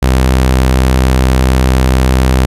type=tone; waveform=sawtooth; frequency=64.4 Hz; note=C2; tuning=27 cents flat; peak=-3 dBFS; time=0.02-2.46 s; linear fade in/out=10 ms; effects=resampled to 32000 Hz